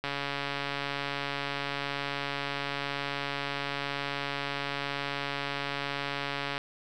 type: click train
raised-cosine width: 0.3 ms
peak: -16 dBFS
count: 923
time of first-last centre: 0.04-6.579 s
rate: 141 Hz
effects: none